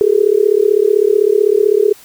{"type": "tone with amplitude modulation", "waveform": "sine", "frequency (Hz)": 415.3, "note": "G#4", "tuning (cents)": 0, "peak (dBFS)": -4, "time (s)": [0.01, 1.93], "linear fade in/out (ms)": 0, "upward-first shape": "sine", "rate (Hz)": 35.8, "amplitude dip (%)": 100, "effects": ["white hiss -42 dBFS RMS until 2.04 s"]}